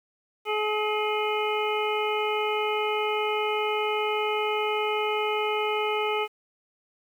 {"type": "harmonic tone with a mistuned harmonic", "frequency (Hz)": 425, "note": "G#4", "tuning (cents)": 40, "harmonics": [1, 2, 3, 5, 6, 7], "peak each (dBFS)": [-27, -30, -32, -34, -35, -35], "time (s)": [0.45, 6.28], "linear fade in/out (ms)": 50, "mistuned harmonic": 6, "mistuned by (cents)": -56, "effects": ["9-bit"]}